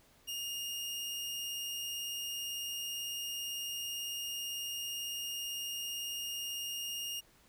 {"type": "tone", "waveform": "sawtooth", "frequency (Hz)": 2837, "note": "F7", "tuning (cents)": 27, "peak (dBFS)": -34, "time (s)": [0.27, 7.21], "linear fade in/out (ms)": 20, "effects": ["pink hiss -65 dBFS RMS until 7.48 s"]}